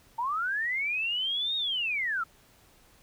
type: linear two-way sweep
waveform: sine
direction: up then down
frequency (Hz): 893 to 3761 to 1276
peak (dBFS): -27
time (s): 0.18-2.24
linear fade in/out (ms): 10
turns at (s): 1.56
effects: pink hiss -60 dBFS RMS until 3.02 s